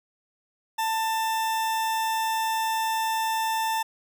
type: tone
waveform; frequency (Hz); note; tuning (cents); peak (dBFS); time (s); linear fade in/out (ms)
40% pulse; 890; A5; +20; -23; 0.78-3.83; 10
effects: none